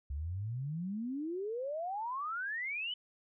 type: exponential sweep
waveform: sine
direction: up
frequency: 66.5 to 3057 Hz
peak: -35 dBFS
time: 0.1-2.94 s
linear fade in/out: 5 ms
effects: none